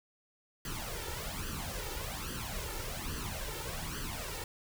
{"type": "noise with flanger", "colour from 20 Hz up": "pink", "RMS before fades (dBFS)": -39, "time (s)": [0.65, 4.44], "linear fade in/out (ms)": 2, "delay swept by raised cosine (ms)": [0.65, 2.25], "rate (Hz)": 1.2, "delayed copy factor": 0.75, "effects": []}